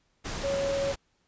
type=tone in noise; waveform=sine; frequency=554.4 Hz; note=C#5; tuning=in tune; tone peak=-26 dBFS; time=0.43-0.93 s; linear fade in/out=20 ms; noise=pink; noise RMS=-35 dBFS; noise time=0.24-0.96 s; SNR=+6 dB; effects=pink hiss -71 dBFS RMS until 1.27 s + resampled to 16000 Hz